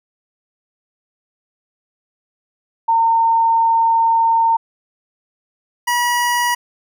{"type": "tone pair in turn", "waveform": ["sine", "25% pulse"], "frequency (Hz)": [912, 966.2], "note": ["A#5", "B5"], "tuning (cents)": [-38, -38], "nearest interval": "minor second", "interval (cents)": 100, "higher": "second", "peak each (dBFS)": -11, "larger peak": "neither", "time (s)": [[2.88, 4.57], [5.87, 6.55]], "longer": "first", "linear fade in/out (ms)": 10, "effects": []}